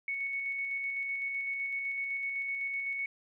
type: tone with tremolo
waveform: sine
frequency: 2217 Hz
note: C#7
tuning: in tune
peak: -31 dBFS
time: 0.08-3.06 s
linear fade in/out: 2 ms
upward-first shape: square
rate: 7.9 Hz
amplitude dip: 25%
effects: none